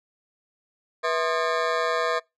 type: ring-modulated tone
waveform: 20% pulse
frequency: 570 Hz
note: C#5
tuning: 48 cents sharp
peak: -14 dBFS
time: 1.03-2.2 s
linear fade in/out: 20 ms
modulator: 82.5 Hz
effects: noise-tail reverb RT60 0.2 s tail -24 dB re dry + low-pass 4000 Hz 12 dB/octave